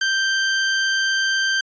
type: tone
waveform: sawtooth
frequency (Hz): 1568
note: G6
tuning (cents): 0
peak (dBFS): -14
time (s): 0.01-1.61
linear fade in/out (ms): 5
effects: resampled to 16000 Hz